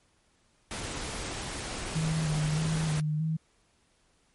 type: noise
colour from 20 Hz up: pink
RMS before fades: -36 dBFS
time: 0.71-3 s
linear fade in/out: 0 ms
type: tone with vibrato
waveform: sine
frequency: 155.7 Hz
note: D#3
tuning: 2 cents sharp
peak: -26 dBFS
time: 1.95-3.37 s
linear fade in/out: 10 ms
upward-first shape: square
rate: 1.6 Hz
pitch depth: 36 cents each way
effects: pink hiss -68 dBFS RMS until 4.34 s + MP3 48 kbps